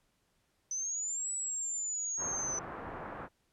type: exponential two-way sweep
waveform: sine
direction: up then down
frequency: 6020 to 7902 to 6020 Hz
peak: -33 dBFS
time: 0.71-2.59 s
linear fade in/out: 2 ms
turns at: 1.32 s
type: low-pass noise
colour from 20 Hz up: white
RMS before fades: -43 dBFS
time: 2.17-3.29 s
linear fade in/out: 50 ms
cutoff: 1400 Hz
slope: 24 dB/octave
effects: pink hiss -75 dBFS RMS until 3.52 s + low-pass 12000 Hz 12 dB/octave